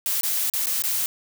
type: noise with dropouts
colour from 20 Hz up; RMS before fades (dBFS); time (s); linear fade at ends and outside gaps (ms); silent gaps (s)
blue; -24; 0.06-1.06; 0; 0.21-0.233 / 0.499-0.537 / 0.658-0.669 / 0.821-0.838
effects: none